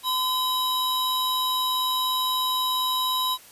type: tone pair together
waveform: square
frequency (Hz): 1018 / 3861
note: C6 / B7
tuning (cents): -48 / -40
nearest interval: octave + major seventh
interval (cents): 2308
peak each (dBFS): -26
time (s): 0.03-3.38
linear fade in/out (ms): 50
effects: white hiss -49 dBFS RMS until 3.51 s + resampled to 32000 Hz